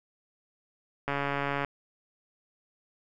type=click train; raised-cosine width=0.5 ms; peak=-15 dBFS; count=81; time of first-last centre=1.08-1.647 s; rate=141 Hz; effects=none